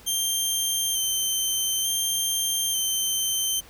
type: tone with vibrato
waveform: 15% pulse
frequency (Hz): 3136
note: G7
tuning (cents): 0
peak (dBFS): -16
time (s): 0.06-3.61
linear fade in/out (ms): 20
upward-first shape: square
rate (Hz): 0.56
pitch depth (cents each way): 18
effects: pink hiss -50 dBFS RMS until 3.69 s